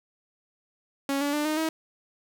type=tone with pitch steps; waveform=sawtooth; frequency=276.7 / 286.8 / 297.2 / 308.1 / 319.3 Hz; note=C#4 / D4 / D4 / D#4 / D#4; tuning=-3 / -41 / +21 / -17 / +45 cents; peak=-21 dBFS; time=1.09-1.69 s; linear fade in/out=2 ms; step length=120 ms; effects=9-bit